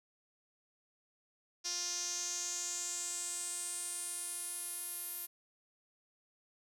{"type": "tone with band-pass filter sweep", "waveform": "sawtooth", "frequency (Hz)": 351.5, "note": "F4", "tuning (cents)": 11, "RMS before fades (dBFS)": -40, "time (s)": [1.64, 5.27], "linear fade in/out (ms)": 20, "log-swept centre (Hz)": [5600, 12000], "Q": 5.4, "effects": []}